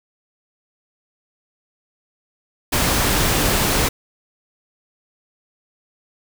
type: noise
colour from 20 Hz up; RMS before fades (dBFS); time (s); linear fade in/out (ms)
pink; -18; 2.72-3.89; 10
effects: none